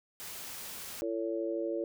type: noise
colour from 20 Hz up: white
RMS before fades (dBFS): -43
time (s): 0.2-1.01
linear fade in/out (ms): 0
type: harmonic tone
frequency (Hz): 112.6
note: A2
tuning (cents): +40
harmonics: 3 / 4 / 5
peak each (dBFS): -34 / -37 / -36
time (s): 1.02-1.84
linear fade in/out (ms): 0
effects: none